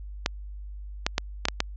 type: clicks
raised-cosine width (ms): 0.2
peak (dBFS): -5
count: 6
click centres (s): 0.261 / 1.065 / 1.181 / 1.454 / 1.485 / 1.604
effects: added 50 Hz sine -36 dBFS peak until 1.76 s + resampled to 16000 Hz